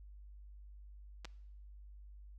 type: clicks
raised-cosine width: 0.2 ms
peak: -29 dBFS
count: 2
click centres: 1.247 / 1.253 s
effects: noise-tail reverb RT60 0.8 s tail -21 dB re dry + added 50 Hz sine -51 dBFS peak until 2.38 s